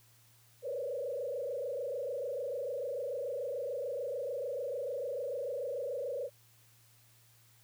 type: tone with frequency modulation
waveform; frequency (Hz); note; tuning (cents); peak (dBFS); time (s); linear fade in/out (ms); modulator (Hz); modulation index
sine; 529; C5; +19; -34; 0.62-6.3; 50; 26.8; 2.1
effects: added 115 Hz sine -65 dBFS peak until 7.63 s + white hiss -65 dBFS RMS until 7.63 s